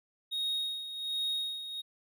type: tone with tremolo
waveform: triangle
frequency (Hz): 3744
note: A#7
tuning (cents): +7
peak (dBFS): -28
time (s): 0.31-1.82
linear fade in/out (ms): 20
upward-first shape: sine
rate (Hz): 1.3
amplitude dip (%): 65
effects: none